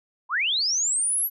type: linear sweep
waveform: sine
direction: up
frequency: 904 to 11940 Hz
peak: -21 dBFS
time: 0.29-1.3 s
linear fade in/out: 50 ms
effects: none